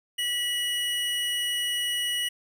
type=tone pair together; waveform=square; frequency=1949 / 2920 Hz; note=B6 / F#7; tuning=-23 / -24 cents; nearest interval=perfect fifth; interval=699 cents; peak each=-34 / -27 dBFS; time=0.18-2.29 s; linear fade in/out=10 ms; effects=none